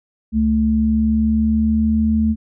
sine tone pair together, 73.42 / 220 Hz, D2 / A3, 0 / 0 cents, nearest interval octave + perfect fifth, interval 1900 cents, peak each -20 / -14 dBFS, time 0.32-2.36 s, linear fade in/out 50 ms, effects none

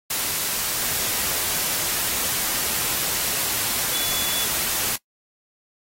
sine tone in noise, 3436 Hz, A7, 42 cents flat, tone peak -29 dBFS, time 3.93-4.45 s, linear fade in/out 5 ms, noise white, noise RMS -24 dBFS, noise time 0.1-4.96 s, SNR -8 dB, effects noise-tail reverb RT60 0.1 s tail -20 dB re dry + AAC 48 kbps

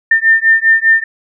sine beating tone pair, 1800 / 1805 Hz, A6 / A6, +39 / +44 cents, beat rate 5 Hz, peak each -10 dBFS, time 0.11-1.04 s, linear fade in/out 5 ms, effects none

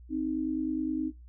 sine tone pair together, 261.6 / 311.3 Hz, C4 / D#4, 0 / +1 cents, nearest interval minor third, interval 301 cents, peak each -32 / -30 dBFS, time 0.09-1.12 s, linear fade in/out 50 ms, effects noise-tail reverb RT60 0.2 s tail -21 dB re dry + added 60 Hz sine -47 dBFS peak until 1.28 s

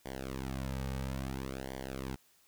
sawtooth tone with flanger, 66.2 Hz, C2, 21 cents sharp, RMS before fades -39 dBFS, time 0.05-2.16 s, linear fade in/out 10 ms, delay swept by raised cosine 0.76 to 2.96 ms, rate 0.59 Hz, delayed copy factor -1, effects white hiss -67 dBFS RMS until 2.47 s

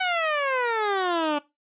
15% pulse exponential sweep, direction down, 758 to 287.4 Hz, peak -16 dBFS, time 0-1.39 s, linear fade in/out 10 ms, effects noise-tail reverb RT60 0.2 s tail -18 dB re dry + resampled to 8000 Hz

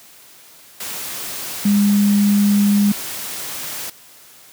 sine tone in noise, 203.8 Hz, G#3, 32 cents flat, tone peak -11 dBFS, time 1.65-2.92 s, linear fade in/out 5 ms, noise white, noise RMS -28 dBFS, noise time 0.8-3.9 s, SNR +14 dB, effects white hiss -45 dBFS RMS until 4.52 s + high-pass 100 Hz 12 dB/octave

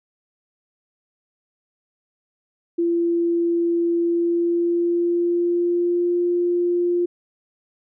sine tone with pitch glide, 340.6 to 350.2 Hz, F4 to F4, -43 to +5 cents, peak -17 dBFS, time 2.78-7.06 s, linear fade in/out 10 ms, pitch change +48 cents, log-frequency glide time 3.99-6.18 s, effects none

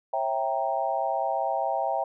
sine chord, C# diminished seventh, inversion none, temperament equal with one note detuned, 543.9 / 659.3 / 784 / 932.3 Hz, C#5 / E5 / G5 / Bb5, -33 / 0 / 0 / 0 cents, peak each -32 / -29 / -28 / -32 dBFS, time 0.13-2.04 s, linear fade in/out 5 ms, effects none

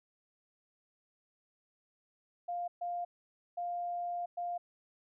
sine tone bursts at uneven times, 701 Hz, F5, 6 cents sharp, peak -34 dBFS, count 4, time 2.48-2.68 / 2.81-3.05 / 3.57-4.26 / 4.37-4.58 s, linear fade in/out 10 ms, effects none

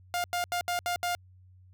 sawtooth tone bursts at uneven times, 705 Hz, F5, 16 cents sharp, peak -24 dBFS, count 6, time 0.14-0.24 / 0.33-0.44 / 0.52-0.61 / 0.68-0.79 / 0.86-0.96 / 1.03-1.15 s, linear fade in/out 0 ms, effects added 92 Hz sine -53 dBFS peak until 1.73 s

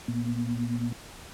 sine tone cluster, 117.2 / 234.8 / 243.9 Hz, A#2 / A#3 / B3, +10 / +13 / -21 cents, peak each -31 dBFS, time 0.08-0.93 s, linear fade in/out 5 ms, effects pink hiss -46 dBFS RMS until 1.33 s + low-pass 11000 Hz 12 dB/octave

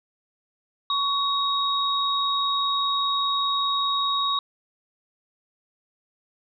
sine tone pair together, 1120 / 3775 Hz, C#6 / A#7, +18 / +21 cents, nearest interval octave + major sixth, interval 2103 cents, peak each -24 dBFS, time 0.9-4.39 s, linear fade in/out 2 ms, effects none

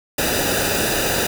pink noise with comb filter, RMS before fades -20 dBFS, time 0.18-1.27 s, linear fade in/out 5 ms, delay 0.92 ms, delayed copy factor -0.7, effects none

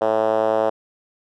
5% pulse tone with band-pass filter, 110 Hz, A2, in tune, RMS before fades -19 dBFS, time 0.01-0.7 s, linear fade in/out 10 ms, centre 580 Hz, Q 2.9, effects none

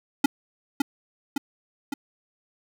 square tone with echo, 280.9 Hz, C#4, 23 cents sharp, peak -15 dBFS, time 0.24-0.26 s, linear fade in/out 5 ms, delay 560 ms, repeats 3, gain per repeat -4 dB, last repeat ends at 1.94 s, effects none

